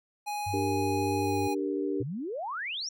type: tone with pitch glide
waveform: square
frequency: 830.6 to 823.9 Hz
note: G#5 to G#5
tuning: 0 to -14 cents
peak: -32 dBFS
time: 0.26-1.55 s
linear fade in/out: 20 ms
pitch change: -14 cents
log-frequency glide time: 1.18-1.35 s
type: tone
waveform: sine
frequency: 98 Hz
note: G2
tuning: in tune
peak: -33 dBFS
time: 0.46-1.48 s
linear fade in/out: 10 ms
type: chord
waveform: sine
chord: G minor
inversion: second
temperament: equal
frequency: 293.7 / 392 / 466.2 Hz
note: D4 / G4 / Bb4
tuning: 0 / 0 / 0 cents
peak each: -31 / -31 / -36 dBFS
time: 0.53-2.03 s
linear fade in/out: 10 ms
type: exponential sweep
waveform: sine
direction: up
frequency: 105.9 to 5920 Hz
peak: -32 dBFS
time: 2-2.89 s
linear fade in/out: 5 ms
effects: none